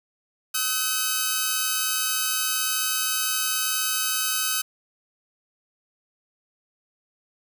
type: tone pair together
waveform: 5% pulse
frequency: 1278 / 1517.8 Hz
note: D#6 / F#6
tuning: +46 / +44 cents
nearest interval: minor third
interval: 298 cents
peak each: -14 dBFS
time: 0.54-4.62 s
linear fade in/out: 10 ms
effects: none